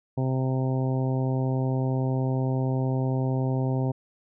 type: harmonic tone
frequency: 130.81 Hz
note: C3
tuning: in tune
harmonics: 1 / 2 / 3 / 4 / 5 / 6 / 7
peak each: -24 / -30 / -34 / -36 / -38 / -40 / -41 dBFS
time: 0.17-3.92 s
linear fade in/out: 10 ms
effects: none